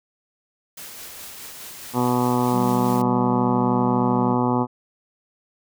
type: noise with tremolo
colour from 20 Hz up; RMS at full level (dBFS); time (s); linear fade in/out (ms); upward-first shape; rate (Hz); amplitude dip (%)
white; -37; 0.77-3.02; 5; sine; 4.8; 25
type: harmonic tone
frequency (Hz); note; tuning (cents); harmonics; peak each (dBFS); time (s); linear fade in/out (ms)
123.47; B2; 0; 1 / 2 / 3 / 4 / 5 / 6 / 7 / 8 / 9 / 10; -26 / -21 / -27 / -29 / -36 / -30 / -26 / -29 / -31 / -35; 1.93-4.67; 50
type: tone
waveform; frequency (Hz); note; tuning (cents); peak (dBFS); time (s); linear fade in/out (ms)
triangle; 194.2; G3; -16; -23; 2.51-4.37; 50
effects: none